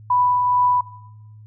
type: tone with tremolo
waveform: sine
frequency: 989 Hz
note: B5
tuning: 2 cents sharp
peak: -13 dBFS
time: 0.1-0.81 s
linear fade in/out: 5 ms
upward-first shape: triangle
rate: 2.3 Hz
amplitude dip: 35%
effects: noise-tail reverb RT60 1.0 s tail -20 dB re dry + added 107 Hz sine -40 dBFS peak until 1.46 s